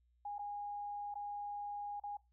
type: tone with dropouts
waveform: sine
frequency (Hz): 820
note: G#5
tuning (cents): -22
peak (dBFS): -40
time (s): 0.25-2.17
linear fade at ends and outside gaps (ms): 5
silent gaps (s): 0.383-0.391 / 1.142-1.154 / 1.999-2.036
effects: noise-tail reverb RT60 0.2 s tail -20 dB re dry + added 60 Hz sine -70 dBFS peak until 2.32 s